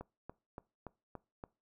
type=click train; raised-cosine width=1 ms; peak=-30 dBFS; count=6; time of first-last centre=0.01-1.439 s; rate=3.5 Hz; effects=noise-tail reverb RT60 0.3 s tail -22 dB re dry